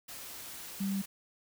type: tone in noise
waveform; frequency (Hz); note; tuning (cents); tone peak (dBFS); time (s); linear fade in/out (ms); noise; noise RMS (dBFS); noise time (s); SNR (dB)
sine; 195.8; G3; -2; -30; 0.8-1.02; 10; white; -45; 0.08-1.06; +12
effects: none